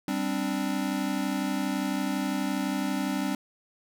square chord, G suspended fourth, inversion none, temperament equal, 196 / 261.6 / 293.7 Hz, G3 / C4 / D4, 0 / 0 / 0 cents, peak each -32 dBFS, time 0.08-3.35 s, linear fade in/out 2 ms, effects none

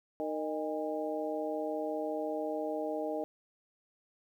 harmonic tone with a mistuned harmonic, 154.2 Hz, D#3, 15 cents flat, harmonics 2 / 3 / 4 / 5, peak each -38 / -38 / -36 / -41 dBFS, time 0.2-3.24 s, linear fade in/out 0 ms, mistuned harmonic 5, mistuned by +87 cents, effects 11-bit

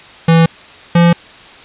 square tone pair in turn, 164.81 / 171.31 Hz, E3 / F3, 0 / -33 cents, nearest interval minor second, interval 67 cents, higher second, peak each -6 dBFS, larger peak neither, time 0.28-0.46 / 0.95-1.13 s, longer neither, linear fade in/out 5 ms, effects white hiss -37 dBFS RMS until 1.64 s + resampled to 8000 Hz

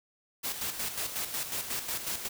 white noise with tremolo, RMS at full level -33 dBFS, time 0.43-2.29 s, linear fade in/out 20 ms, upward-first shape square, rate 5.5 Hz, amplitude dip 55%, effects none

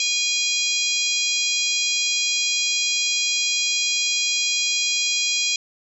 harmonic tone, 817 Hz, G#5, 29 cents flat, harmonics 3 / 4 / 5 / 6 / 7 / 8 / 9, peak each -25 / -26 / -27 / -28 / -28 / -29 / -30 dBFS, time 0-5.56 s, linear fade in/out 2 ms, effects none

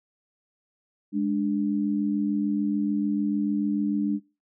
sine tone pair together, 206.9 / 293.7 Hz, G#3 / D4, -6 / 0 cents, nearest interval tritone, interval 606 cents, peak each -25 dBFS, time 1.12-4.2 s, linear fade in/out 50 ms, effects noise-tail reverb RT60 0.3 s tail -22 dB re dry

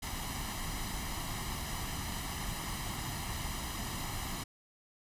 pink noise with comb filter, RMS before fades -38 dBFS, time 0.02-4.44 s, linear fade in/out 10 ms, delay 1 ms, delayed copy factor +0.65, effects resampled to 32000 Hz

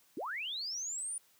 sine linear sweep, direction up, 233.1 to 9600 Hz, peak -36 dBFS, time 0.17-1.18 s, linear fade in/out 2 ms, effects white hiss -67 dBFS RMS until 1.39 s + high-pass 100 Hz 12 dB/octave

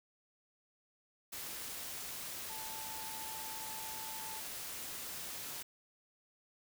sine tone in noise, 880 Hz, A5, in tune, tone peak -48 dBFS, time 2.49-4.4 s, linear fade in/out 10 ms, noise white, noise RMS -44 dBFS, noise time 1.32-5.63 s, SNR -7 dB, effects none

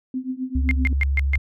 sine tone with tremolo, 257.8 Hz, C4, 26 cents flat, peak -21 dBFS, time 0.14-0.93 s, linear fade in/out 2 ms, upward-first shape triangle, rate 7.7 Hz, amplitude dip 95%
sine tone with pitch glide, 69.4 to 68.88 Hz, C#2 to C#2, +3 to -10 cents, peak -18 dBFS, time 0.55-1.38 s, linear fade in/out 5 ms, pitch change -13 cents, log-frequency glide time 0.68-0.75 s
sine tone bursts, 2115 Hz, C7, 18 cents sharp, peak -18 dBFS, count 5, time 0.69-1.355 s, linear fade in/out 0 ms, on 21 ms, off 140 ms
effects none

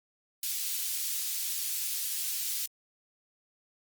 white high-pass noise, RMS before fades -33 dBFS, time 0.43-2.66 s, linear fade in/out 2 ms, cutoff 3500 Hz, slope 12 dB/octave, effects Opus 32 kbps

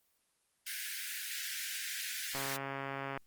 pink high-pass noise, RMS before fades -40 dBFS, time 0.66-2.57 s, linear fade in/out 10 ms, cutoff 1500 Hz, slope 96 dB/octave
click train, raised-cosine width 0.5 ms, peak -24 dBFS, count 114, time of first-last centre 2.35-3.175 s, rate 137 Hz
effects white hiss -75 dBFS RMS until 3.26 s + Opus 24 kbps

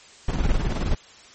brown noise with tremolo, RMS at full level -20 dBFS, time 0.28-0.95 s, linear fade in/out 5 ms, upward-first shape square, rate 19 Hz, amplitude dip 50%, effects white hiss -48 dBFS RMS until 1.34 s + MP3 32 kbps

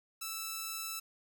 5% pulse tone, 1318.5 Hz, E6, in tune, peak -26 dBFS, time 0.21-1 s, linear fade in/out 10 ms, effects none

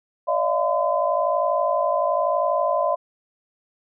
sine tone cluster, 576 / 628 / 689 / 1020 Hz, D5 / D#5 / F5 / C6, -34 / +16 / -24 / -44 cents, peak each -24 dBFS, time 0.27-2.96 s, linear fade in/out 20 ms, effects none

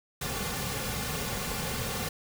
pink noise with comb filter, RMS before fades -33 dBFS, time 0.21-2.09 s, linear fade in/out 5 ms, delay 3.1 ms, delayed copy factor -0.7, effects none

